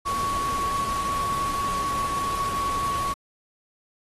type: tone in noise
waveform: sine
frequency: 1117 Hz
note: C#6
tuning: 13 cents sharp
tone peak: -24 dBFS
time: 0.05-3.14 s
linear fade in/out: 20 ms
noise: pink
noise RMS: -34 dBFS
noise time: 0.05-3.14 s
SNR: +7 dB
effects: AAC 32 kbps